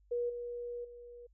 sine tone with level steps, 480.9 Hz, B4, 46 cents flat, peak -31 / -38 / -48 dBFS, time 0.11-1.27 s, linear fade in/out 10 ms, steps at 0.29 / 0.84 s, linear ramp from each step 10 ms, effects added 50 Hz sine -63 dBFS peak until 1.33 s

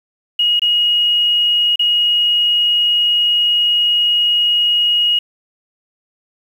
sine tone with dropouts, 2885 Hz, F#7, 44 cents flat, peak -11 dBFS, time 0.39-5.19 s, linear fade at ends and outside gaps 5 ms, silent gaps 0.595-0.618 / 1.759-1.793 s, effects 7-bit

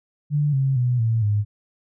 sine tone with pitch steps, 147.1 / 134.89 / 123.7 / 113.43 / 104.02 Hz, D3 / C#3 / B2 / A#2 / G#2, +3 / -47 / +3 / -47 / +3 cents, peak -17 dBFS, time 0.3-1.45 s, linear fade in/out 50 ms, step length 230 ms, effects none

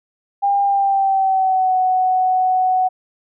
sine tone with pitch glide, 801 to 743.1 Hz, G5 to F#5, +37 to +7 cents, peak -13 dBFS, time 0.42-2.89 s, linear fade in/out 20 ms, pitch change -130 cents, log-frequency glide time 0.63-1.76 s, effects none

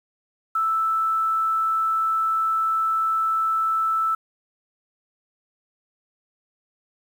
sine tone with quantisation, 1318.5 Hz, E6, in tune, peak -19 dBFS, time 0.55-4.15 s, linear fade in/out 5 ms, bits 8, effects none

